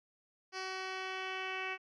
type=tone with low-pass filter sweep; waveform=10% pulse; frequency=377 Hz; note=F#4; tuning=32 cents sharp; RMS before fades=-40 dBFS; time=0.52-1.78 s; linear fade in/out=50 ms; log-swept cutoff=4600 to 2600 Hz; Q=3.5; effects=none